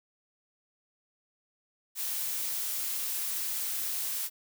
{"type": "noise", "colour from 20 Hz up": "blue", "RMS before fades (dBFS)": -33, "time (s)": [1.95, 4.3], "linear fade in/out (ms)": 50, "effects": []}